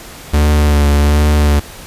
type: tone with vibrato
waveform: 45% pulse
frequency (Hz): 73.42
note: D2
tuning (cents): 0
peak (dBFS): -8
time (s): 0.33-1.6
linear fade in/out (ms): 10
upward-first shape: sine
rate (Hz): 1.3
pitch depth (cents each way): 29
effects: pink hiss -33 dBFS RMS until 1.86 s + resampled to 32000 Hz